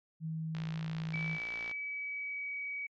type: tone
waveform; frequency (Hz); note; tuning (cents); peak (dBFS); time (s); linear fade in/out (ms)
sine; 160; D#3; +49; -35; 0.2-1.39; 50
type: click train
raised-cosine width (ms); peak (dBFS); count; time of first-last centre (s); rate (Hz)
0.2; -27; 68; 0.55-1.713; 57.6
type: tone with pitch glide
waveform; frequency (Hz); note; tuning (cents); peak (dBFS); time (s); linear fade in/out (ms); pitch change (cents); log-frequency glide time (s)
sine; 2300 to 2268; D7 to C#7; -37 to +39; -36; 1.13-2.87; 10; -24; 1.3-2.53
effects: low-pass 4000 Hz 12 dB/octave + AAC 48 kbps